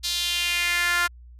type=tone with high-pass filter sweep; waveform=sawtooth; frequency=349.2 Hz; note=F4; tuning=in tune; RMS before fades=-24 dBFS; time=0.03-1.08 s; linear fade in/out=20 ms; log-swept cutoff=4200 to 1400 Hz; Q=2.9; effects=added 60 Hz sine -43 dBFS peak until 1.39 s + resampled to 32000 Hz

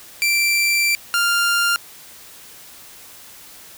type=tone pair in turn; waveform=sawtooth; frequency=2349 / 1396.7 Hz; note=D7 / F6; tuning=0 / 0 cents; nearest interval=major sixth; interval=900 cents; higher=first; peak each=-12 dBFS; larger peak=neither; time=0.22-0.95 / 1.14-1.76 s; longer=first; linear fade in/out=0 ms; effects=white hiss -42 dBFS RMS until 3.77 s

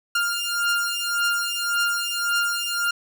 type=beating tone pair; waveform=sawtooth; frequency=1400 / 1401.8 Hz; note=F6 / F6; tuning=+4 / +6 cents; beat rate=1.8 Hz; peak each=-21 dBFS; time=0.15-2.91 s; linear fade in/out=5 ms; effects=none

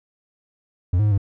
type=tone with pitch steps; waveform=triangle; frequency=88.6 / 105.8 / 105 / 98.8 Hz; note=F2 / G#2 / G#2 / G2; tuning=+25 / +33 / +19 / +14 cents; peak=-13 dBFS; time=0.93-1.178 s; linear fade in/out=5 ms; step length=62 ms; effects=none

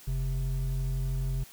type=tone pair together; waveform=triangle; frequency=43.98 / 131.9 Hz; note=F1 / C3; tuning=+13 / +14 cents; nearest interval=octave + perfect fifth; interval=1901 cents; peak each=-27 dBFS; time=0.07-1.44 s; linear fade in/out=10 ms; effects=tanh soft clip ceiling -21 dBFS + white hiss -52 dBFS RMS until 1.52 s

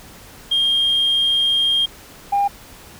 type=tone pair in turn; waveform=sine; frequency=3217 / 804.2 Hz; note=G7 / G5; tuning=+44 / +44 cents; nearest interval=2 octaves; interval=2400 cents; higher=first; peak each=-13 dBFS; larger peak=neither; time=0.51-1.86 / 2.32-2.48 s; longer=first; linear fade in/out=10 ms; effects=tanh soft clip ceiling -11 dBFS + pink hiss -42 dBFS RMS until 2.99 s

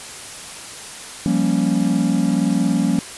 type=chord; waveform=triangle; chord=G half-diminished seventh; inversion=third; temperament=equal; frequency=174.61 / 196 / 233.1 / 277.2 Hz; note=F3 / G3 / Bb3 / Db4; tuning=0 / 0 / 0 / 0 cents; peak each=-19 dBFS; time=1.26-2.99 s; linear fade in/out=0 ms; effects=white hiss -34 dBFS RMS until 3.17 s + resampled to 24000 Hz

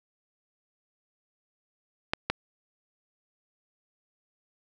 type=clicks; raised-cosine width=0.3 ms; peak=-9 dBFS; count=2; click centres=2.135 / 2.3 s; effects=none

